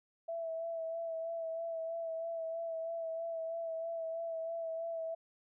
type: tone with vibrato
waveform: sine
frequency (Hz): 659.3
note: E5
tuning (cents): 0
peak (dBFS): -36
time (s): 0.28-5.15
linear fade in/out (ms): 10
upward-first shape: sine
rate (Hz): 3.1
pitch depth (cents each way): 26
effects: none